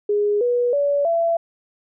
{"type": "tone with pitch steps", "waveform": "sine", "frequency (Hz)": [413.4, 486, 571.3, 671.6], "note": ["G#4", "B4", "D5", "E5"], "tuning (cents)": [-8, -28, -48, 32], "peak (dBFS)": -16, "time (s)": [0.09, 1.37], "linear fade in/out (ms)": 5, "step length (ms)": 320, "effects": []}